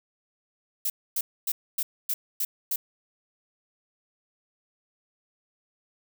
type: noise bursts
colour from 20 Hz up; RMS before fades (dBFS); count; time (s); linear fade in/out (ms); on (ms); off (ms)
violet; -27; 7; 0.85-2.76; 5; 50; 260
effects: none